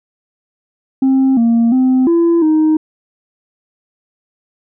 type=tone with pitch steps; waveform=sine; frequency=265.7 / 231.9 / 258.1 / 337.6 / 311.8 Hz; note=C4 / A#3 / C4 / E4 / D#4; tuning=+27 / -9 / -23 / +41 / +4 cents; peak=-6 dBFS; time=1.02-2.77 s; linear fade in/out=5 ms; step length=350 ms; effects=tanh soft clip ceiling -7 dBFS

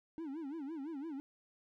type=tone with vibrato; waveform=triangle; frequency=299.1 Hz; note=D4; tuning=32 cents sharp; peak=-38 dBFS; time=0.18-1.2 s; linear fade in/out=0 ms; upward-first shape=sine; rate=5.9 Hz; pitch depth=200 cents each way; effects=none

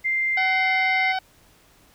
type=tone; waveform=sine; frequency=2093 Hz; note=C7; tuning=in tune; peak=-20 dBFS; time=0.04-1.13 s; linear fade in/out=20 ms
type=harmonic tone; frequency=755 Hz; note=F#5; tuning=35 cents sharp; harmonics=1 / 2 / 3 / 4 / 5 / 6 / 7; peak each=-24 / -30 / -34 / -36 / -38 / -40 / -41 dBFS; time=0.37-1.19 s; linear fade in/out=5 ms
effects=pink hiss -56 dBFS RMS until 1.94 s

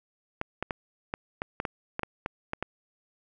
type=clicks; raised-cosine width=0.5 ms; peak=-15 dBFS; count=12; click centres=0.414 / 0.626 / 0.708 / 1.139 / 1.419 / 1.601 / 1.652 / 1.994 / 2.033 / 2.261 / 2.534 / 2.626 s; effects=none

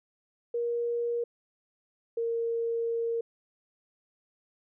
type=tone pair in turn; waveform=sine; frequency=473 / 462.5 Hz; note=A#4 / A#4; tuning=+25 / -14 cents; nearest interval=unison; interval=39 cents; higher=first; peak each=-27 dBFS; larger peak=neither; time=0.54-1.24 / 2.17-3.21 s; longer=second; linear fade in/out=5 ms; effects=none

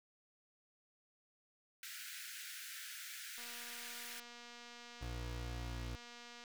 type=high-pass noise; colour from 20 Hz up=pink; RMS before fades=-49 dBFS; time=1.83-4.2 s; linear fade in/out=2 ms; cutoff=1400 Hz; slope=96 dB/octave
type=click train; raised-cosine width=0.2 ms; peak=-37 dBFS; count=732; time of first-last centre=3.38-6.439 s; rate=239 Hz
type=tone; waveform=30% pulse; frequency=59.9 Hz; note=A#1; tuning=48 cents sharp; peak=-39 dBFS; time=5.01-5.96 s; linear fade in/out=10 ms
effects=none

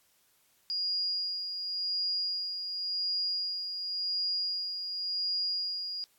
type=tone with tremolo; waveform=sine; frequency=4856 Hz; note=D#8; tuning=43 cents flat; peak=-28 dBFS; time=0.7-6.04 s; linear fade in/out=0 ms; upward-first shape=sine; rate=0.91 Hz; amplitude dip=50%; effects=white hiss -68 dBFS RMS until 6.18 s + AAC 64 kbps

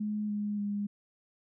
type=tone with pitch steps; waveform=sine; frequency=210.7 / 207.4 / 204.2 Hz; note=G#3 / G#3 / G#3; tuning=+25 / -2 / -29 cents; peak=-30 dBFS; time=0-0.87 s; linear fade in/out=10 ms; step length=290 ms; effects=none

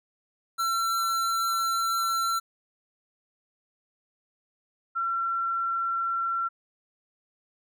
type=tone pair in turn; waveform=square / sine; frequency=1351 / 1358 Hz; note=E6 / F6; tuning=+42 / -49 cents; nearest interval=unison; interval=9 cents; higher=second; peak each=-25 / -25 dBFS; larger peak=neither; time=0.58-2.4 / 4.95-6.49 s; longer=first; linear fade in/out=20 ms; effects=none

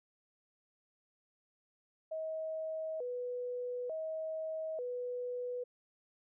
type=tone with vibrato; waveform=sine; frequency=560 Hz; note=C#5; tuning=18 cents sharp; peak=-36 dBFS; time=2.11-5.64 s; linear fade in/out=10 ms; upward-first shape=square; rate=0.56 Hz; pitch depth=220 cents each way; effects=none

